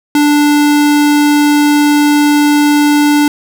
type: tone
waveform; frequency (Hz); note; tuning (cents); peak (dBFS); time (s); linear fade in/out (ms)
square; 293.7; D4; 0; -7; 0.15-3.28; 2
effects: none